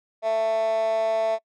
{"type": "tone with high-pass filter", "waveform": "15% pulse", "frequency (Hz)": 221.7, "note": "A3", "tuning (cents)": 13, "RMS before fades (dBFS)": -23, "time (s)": [0.22, 1.39], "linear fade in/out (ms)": 50, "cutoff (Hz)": 630, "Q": 8, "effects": ["noise-tail reverb RT60 0.1 s tail -26 dB re dry", "low-pass 5000 Hz 12 dB/octave"]}